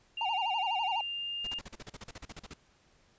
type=tone with pitch glide; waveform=sine; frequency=2794 to 2813 Hz; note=F7 to F7; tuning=0 to +12 cents; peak=-34 dBFS; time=0.17-1.59 s; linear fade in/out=5 ms; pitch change=+12 cents; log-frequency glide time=0.95-1.38 s
type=tone with vibrato; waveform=triangle; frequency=830.6 Hz; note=G#5; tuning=in tune; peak=-28 dBFS; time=0.21-1.01 s; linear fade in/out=2 ms; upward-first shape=sine; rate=12 Hz; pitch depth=210 cents each way
type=noise bursts; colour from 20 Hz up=pink; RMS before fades=-44 dBFS; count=16; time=1.44-2.537 s; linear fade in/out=5 ms; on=32 ms; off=39 ms
effects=pink hiss -66 dBFS RMS until 3.18 s + resampled to 16000 Hz